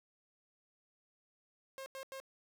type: tone bursts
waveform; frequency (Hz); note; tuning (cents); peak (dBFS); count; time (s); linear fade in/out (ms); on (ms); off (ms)
sawtooth; 535; C5; +38; -40; 3; 1.78-2.201; 0; 81; 89
effects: none